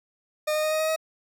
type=tone with pitch steps; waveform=40% pulse; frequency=610 / 615 / 619.9 / 625 / 630.1 / 635.2 Hz; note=D#5 / D#5 / D#5 / D#5 / D#5 / D#5; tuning=-34 / -20 / -7 / +8 / +22 / +36 cents; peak=-22 dBFS; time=0.47-0.962 s; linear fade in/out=10 ms; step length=82 ms; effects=none